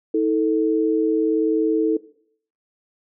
sine tone pair together, 320 / 441 Hz, D#4 / A4, +49 / +4 cents, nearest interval tritone, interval 555 cents, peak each -19 dBFS, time 0.14-1.97 s, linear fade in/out 5 ms, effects noise-tail reverb RT60 0.6 s tail -18 dB re dry

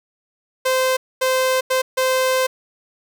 sawtooth tone bursts at uneven times, 518 Hz, C5, 17 cents flat, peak -12 dBFS, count 4, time 0.65-0.97 / 1.21-1.61 / 1.7-1.82 / 1.97-2.47 s, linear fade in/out 10 ms, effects none

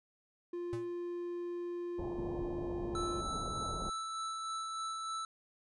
triangle tone, 349.2 Hz, F4, in tune, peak -35 dBFS, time 0.53-3.21 s, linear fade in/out 5 ms
square tone with exponential decay, 116.54 Hz, A#2, in tune, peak -37 dBFS, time 0.73-0.94 s, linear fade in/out 0 ms, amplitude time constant 44 ms
pink low-pass noise, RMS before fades -42 dBFS, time 1.98-3.9 s, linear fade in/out 10 ms, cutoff 910 Hz, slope 48 dB/octave
square tone with tremolo, 1318.5 Hz, E6, in tune, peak -37 dBFS, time 2.95-5.25 s, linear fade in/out 2 ms, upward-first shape sine, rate 3.3 Hz, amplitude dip 25%
effects resampled to 24000 Hz

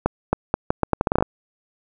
accelerating click train, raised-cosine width 1 ms, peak -3 dBFS, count 13, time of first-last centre 0.06-1.225 s, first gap 270 ms, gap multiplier 0.78, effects none

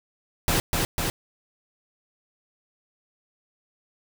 pink noise with echo, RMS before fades -22 dBFS, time 0.48-0.6 s, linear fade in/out 0 ms, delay 250 ms, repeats 2, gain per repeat -2 dB, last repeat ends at 1.1 s, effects none

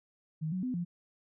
sine tone with pitch steps, 157.3 / 184.7 / 253.3 / 174 Hz, D#3 / F#3 / B3 / F3, +19 / -3 / +44 / -6 cents, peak -31 dBFS, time 0.41-0.85 s, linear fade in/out 20 ms, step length 110 ms, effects none

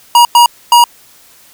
square tone bursts at uneven times, 954 Hz, A#5, 40 cents sharp, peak -3 dBFS, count 3, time 0.15-0.25 / 0.35-0.46 / 0.72-0.84 s, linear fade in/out 2 ms, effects white hiss -43 dBFS RMS until 1.53 s

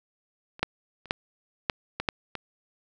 clicks, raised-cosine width 0.3 ms, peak -28 / -7 / -30 / -7 / -7 / -13 / -8 / -17 dBFS, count 8, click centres 0.594 / 0.63 / 1.057 / 1.109 / 1.698 / 2 / 2.088 / 2.353 s, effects none

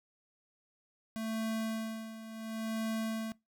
square tone with tremolo, 222.2 Hz, A3, 17 cents sharp, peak -33 dBFS, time 1.16-3.32 s, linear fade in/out 0 ms, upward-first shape sine, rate 0.71 Hz, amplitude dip 75%, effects noise-tail reverb RT60 0.2 s tail -22 dB re dry

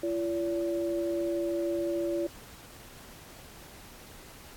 sine tone pair together, 340.7 / 572.6 Hz, F4 / D5, -43 / -44 cents, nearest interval major sixth, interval 899 cents, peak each -29 / -32 dBFS, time 0.03-2.27 s, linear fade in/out 5 ms, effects pink hiss -50 dBFS RMS until 4.56 s + AAC 64 kbps

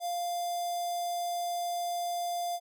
square tone with notch filter, 698.5 Hz, F5, in tune, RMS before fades -33 dBFS, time 0-2.6 s, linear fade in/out 50 ms, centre 2200 Hz, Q 1.4, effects none

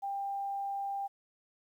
sine tone, 794 Hz, G5, 22 cents sharp, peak -33 dBFS, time 0.02-1.08 s, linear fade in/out 20 ms, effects 11-bit

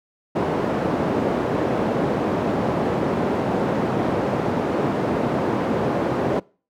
white band-pass noise, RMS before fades -22 dBFS, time 0.35-6.4 s, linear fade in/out 10 ms, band 140 to 520 Hz, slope 12 dB/octave, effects noise-tail reverb RT60 0.4 s tail -25 dB re dry

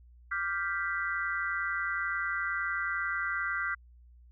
sine chord, G dominant seventh, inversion second, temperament equal, 1174.7 / 1396.9 / 1568 / 1975.5 Hz, D6 / F6 / G6 / B6, 0 / 0 / 0 / 0 cents, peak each -38 / -34 / -34 / -36 dBFS, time 0.31-3.75 s, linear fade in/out 10 ms, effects added 60 Hz sine -53 dBFS peak until 4.31 s

